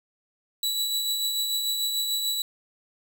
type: tone with tremolo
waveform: sawtooth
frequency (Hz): 3933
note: B7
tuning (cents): -8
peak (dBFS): -20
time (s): 0.63-2.42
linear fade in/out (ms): 2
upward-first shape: triangle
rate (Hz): 6.8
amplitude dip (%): 40
effects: none